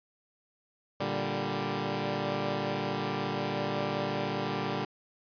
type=chord; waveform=10% pulse; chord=G minor; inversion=first; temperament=equal; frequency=116.54 / 146.83 / 196 Hz; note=Bb2 / D3 / G3; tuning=0 / 0 / 0 cents; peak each=-28 / -26 / -25 dBFS; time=1-4.85 s; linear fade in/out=5 ms; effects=resampled to 11025 Hz